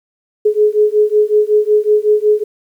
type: beating tone pair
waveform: sine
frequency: 420 / 425.4 Hz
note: G#4 / G#4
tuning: +19 / +42 cents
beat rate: 5.4 Hz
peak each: -12 dBFS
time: 0.45-2.44 s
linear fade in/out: 10 ms
effects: 8-bit